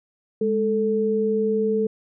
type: tone pair together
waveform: sine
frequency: 208 / 440 Hz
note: G#3 / A4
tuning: +3 / 0 cents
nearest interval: octave + minor second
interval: 1297 cents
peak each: -24 / -20 dBFS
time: 0.41-1.87 s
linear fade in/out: 5 ms
effects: none